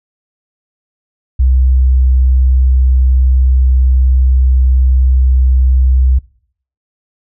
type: tone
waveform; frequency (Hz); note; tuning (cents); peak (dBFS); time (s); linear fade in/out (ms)
sine; 64.2; C2; -32; -6; 1.39-6.19; 10
effects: noise-tail reverb RT60 0.6 s tail -22 dB re dry